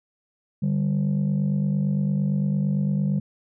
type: tone pair together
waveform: sine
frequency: 147.18 / 196 Hz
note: D3 / G3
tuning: +4 / 0 cents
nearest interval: perfect fourth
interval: 496 cents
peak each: -21 dBFS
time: 0.62-3.2 s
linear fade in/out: 10 ms
effects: tanh soft clip ceiling -17 dBFS